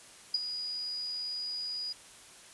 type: tone with ADSR envelope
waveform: sine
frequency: 4909 Hz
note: D#8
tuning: 24 cents flat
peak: -23 dBFS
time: 0.34-1.93 s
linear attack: 5 ms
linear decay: 25 ms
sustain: -11 dB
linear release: 10 ms
effects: white hiss -53 dBFS RMS until 2.53 s + resampled to 24000 Hz